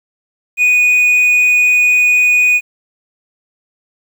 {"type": "tone", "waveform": "triangle", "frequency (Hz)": 2474, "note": "D#7", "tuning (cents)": -10, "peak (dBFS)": -6, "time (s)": [0.57, 2.61], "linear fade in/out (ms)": 50, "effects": ["7-bit"]}